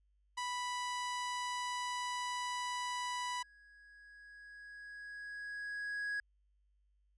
sawtooth tone, 987 Hz, B5, 1 cent flat, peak -33 dBFS, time 0.37-3.43 s, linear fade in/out 10 ms
triangle tone with exponential growth, 1661.2 Hz, G#6, in tune, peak -33 dBFS, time 2.01-6.2 s, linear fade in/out 2 ms, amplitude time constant 910 ms
effects added 50 Hz sine -70 dBFS peak until 7.17 s + resampled to 22050 Hz

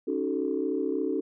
sine chord, D# half-diminished seventh, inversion third, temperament equal with one note detuned, 277.2 / 311.1 / 376.7 / 440 Hz, C#4 / D#4 / F#4 / A4, 0 / 0 / +31 / 0 cents, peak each -31 dBFS, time 0.07-1.21 s, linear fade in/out 10 ms, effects tanh soft clip ceiling -15 dBFS

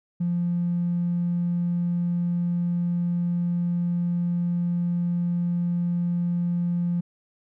triangle tone with tanh clipping, 173.9 Hz, F3, 7 cents flat, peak -21 dBFS, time 0.2-7.01 s, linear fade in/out 10 ms, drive 1 dB, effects none

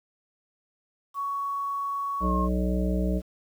sine tone with pitch glide, 1118 to 1076.2 Hz, C#6 to C6, +14 to +48 cents, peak -27 dBFS, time 1.14-2.49 s, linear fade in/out 50 ms, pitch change -66 cents, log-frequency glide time 2.22-2.33 s
harmonic tone, 61.74 Hz, B1, in tune, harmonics 1 / 3 / 5 / 7 / 9 / 10, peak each -26 / -27 / -33 / -36 / -37 / -36 dBFS, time 2.2-3.22 s, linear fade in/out 50 ms
effects 9-bit

